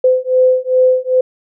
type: beating tone pair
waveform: sine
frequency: 510 / 512.5 Hz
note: C5 / C5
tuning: -44 / -36 cents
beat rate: 2.5 Hz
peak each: -12 dBFS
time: 0.04-1.21 s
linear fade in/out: 5 ms
effects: none